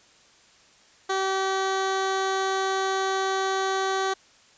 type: tone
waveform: 15% pulse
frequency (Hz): 383.8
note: G4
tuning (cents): -37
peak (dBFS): -17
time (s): 1.09-4.14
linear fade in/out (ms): 10
effects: white hiss -56 dBFS RMS until 4.57 s + resampled to 16000 Hz